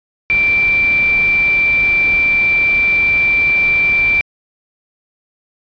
sine tone in noise, 2349 Hz, D7, in tune, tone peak -10 dBFS, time 0.3-4.21 s, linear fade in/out 0 ms, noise pink, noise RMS -28 dBFS, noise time 0.3-4.21 s, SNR +15 dB, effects resampled to 11025 Hz

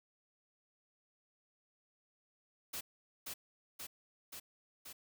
white noise with echo, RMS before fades -42 dBFS, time 2.73-2.81 s, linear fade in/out 10 ms, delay 530 ms, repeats 4, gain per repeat -2 dB, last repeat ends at 4.93 s, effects none

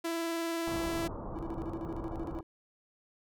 sawtooth tone with vibrato, 333 Hz, E4, 18 cents sharp, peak -28 dBFS, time 0.04-1.08 s, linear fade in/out 10 ms, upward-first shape square, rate 20 Hz, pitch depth 17 cents each way
pink low-pass noise, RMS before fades -40 dBFS, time 0.67-2.41 s, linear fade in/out 5 ms, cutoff 1200 Hz, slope 48 dB/octave
triangle tone with tremolo, 329.6 Hz, E4, in tune, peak -34 dBFS, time 1.35-2.43 s, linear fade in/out 10 ms, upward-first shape square, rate 13 Hz, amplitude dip 75%
effects none

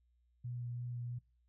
sine tone with vibrato, 121.4 Hz, B2, 29 cents flat, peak -39 dBFS, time 0.44-1.19 s, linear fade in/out 10 ms, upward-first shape sine, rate 3 Hz, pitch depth 12 cents each way, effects noise-tail reverb RT60 0.3 s tail -22 dB re dry + added 60 Hz sine -70 dBFS peak until 1.48 s

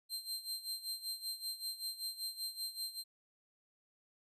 sawtooth tone with tremolo, 4147 Hz, C8, 16 cents flat, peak -34 dBFS, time 0.09-3.04 s, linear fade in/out 50 ms, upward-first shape sine, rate 5.2 Hz, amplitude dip 80%, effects resampled to 32000 Hz

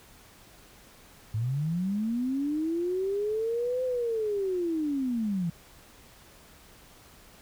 sine linear two-way sweep, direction up then down, 103.83 to 515 to 162.5 Hz, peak -26 dBFS, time 1.34-5.5 s, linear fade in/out 5 ms, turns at 3.84 s, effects pink hiss -54 dBFS RMS until 7.41 s

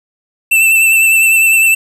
square tone with vibrato, 2661 Hz, E7, 16 cents sharp, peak -7 dBFS, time 0.51-1.75 s, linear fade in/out 10 ms, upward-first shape sine, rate 9.9 Hz, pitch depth 27 cents each way, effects 7-bit

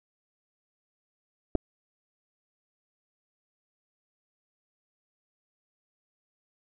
clicks, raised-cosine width 2 ms, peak -12 / -14 dBFS, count 2, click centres 1.552 / 1.555 s, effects none

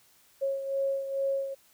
sine beating tone pair, 546 / 548.3 Hz, C#5 / C#5, -26 / -19 cents, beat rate 2.3 Hz, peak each -28 / -35 dBFS, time 0.41-1.55 s, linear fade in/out 20 ms, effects white hiss -62 dBFS RMS until 1.73 s

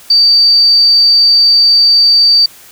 sine tone, 4624 Hz, D8, 28 cents flat, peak -4 dBFS, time 0.1-2.46 s, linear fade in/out 5 ms, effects white hiss -38 dBFS RMS until 2.71 s

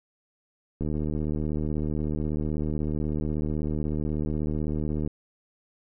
click train, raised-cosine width 3 ms, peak -17 dBFS, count 326, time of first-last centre 0.81-5.075 s, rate 76.2 Hz, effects none

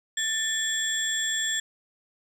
sine tone cluster, 1774 / 3382 / 7450 Hz, A6 / G#7 / A#8, +14 / +31 / -2 cents, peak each -28 dBFS, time 0.17-1.6 s, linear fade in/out 5 ms, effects tanh soft clip ceiling -19 dBFS + 10-bit

